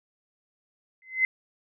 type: tone with exponential growth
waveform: sine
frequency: 2053 Hz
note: C7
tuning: 33 cents flat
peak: -16 dBFS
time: 1.02-1.25 s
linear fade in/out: 1 ms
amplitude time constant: 48 ms
effects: none